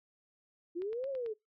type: linear two-way sweep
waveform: sine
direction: up then down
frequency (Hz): 329.6 to 560 to 417.6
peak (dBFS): -34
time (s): 0.75-1.34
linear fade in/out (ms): 20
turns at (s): 1.09
type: click train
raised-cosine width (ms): 0.3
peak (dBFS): -37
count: 5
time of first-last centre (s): 0.82-1.262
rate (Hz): 9.05
effects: noise-tail reverb RT60 0.2 s tail -25 dB re dry